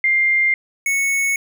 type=tone pair in turn; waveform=sine / square; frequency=2100 / 2209 Hz; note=C7 / C#7; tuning=+6 / -7 cents; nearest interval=minor second; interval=87 cents; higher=second; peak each=-13 / -17 dBFS; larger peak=first; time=0.04-0.54 / 0.86-1.36 s; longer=neither; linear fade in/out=2 ms; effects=none